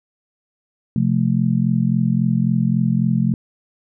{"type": "chord", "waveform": "sine", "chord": "F major", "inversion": "second", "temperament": "just", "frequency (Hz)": [130.96, 174.61, 218.3], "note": ["C3", "F3", "A3"], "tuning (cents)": [2, 0, -13], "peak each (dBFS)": -19, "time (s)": [0.96, 3.34], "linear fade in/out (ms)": 2, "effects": []}